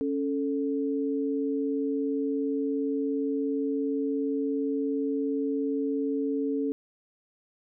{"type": "tone pair together", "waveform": "sine", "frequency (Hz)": [277.2, 440], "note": ["C#4", "A4"], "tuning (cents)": [0, 0], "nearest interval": "minor sixth", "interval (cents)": 800, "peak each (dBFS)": [-27, -30], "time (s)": [0.01, 6.72], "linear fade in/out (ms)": 0, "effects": []}